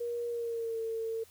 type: tone with pitch glide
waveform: sine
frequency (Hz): 474.6 to 450.3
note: A#4 to A4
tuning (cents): +31 to +40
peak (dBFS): -32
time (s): 0-1.24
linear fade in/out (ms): 10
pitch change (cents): -91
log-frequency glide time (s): 0.28-0.81
effects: added 88 Hz sine -67 dBFS peak until 1.3 s + white hiss -60 dBFS RMS until 1.3 s